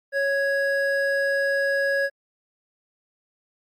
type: tone pair together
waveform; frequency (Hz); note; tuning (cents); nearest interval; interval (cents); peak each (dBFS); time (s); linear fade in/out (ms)
triangle; 554.4 / 1663.1; C#5 / G#6; 0 / +2; octave + perfect fifth; 1902; -21 / -21; 0.12-2.1; 50
effects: Opus 48 kbps